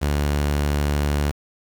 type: tone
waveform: sawtooth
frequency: 72.8 Hz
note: D2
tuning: 15 cents flat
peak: -15 dBFS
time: 0.01-1.32 s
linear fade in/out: 20 ms
effects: 7-bit